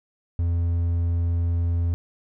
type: tone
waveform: triangle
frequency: 85.3 Hz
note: F2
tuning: 40 cents flat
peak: -18 dBFS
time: 0.39-1.94 s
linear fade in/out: 0 ms
effects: none